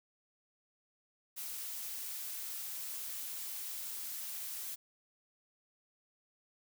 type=noise; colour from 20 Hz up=blue; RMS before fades=-42 dBFS; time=1.36-4.76 s; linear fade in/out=20 ms; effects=none